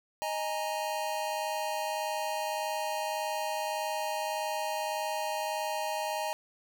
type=chord; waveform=square; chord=D# suspended fourth; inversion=none; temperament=equal; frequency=622.3 / 830.6 / 932.3 Hz; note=D#5 / G#5 / A#5; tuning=0 / 0 / 0 cents; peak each=-36 / -36 / -37 dBFS; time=0.22-6.33 s; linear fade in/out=0 ms; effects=none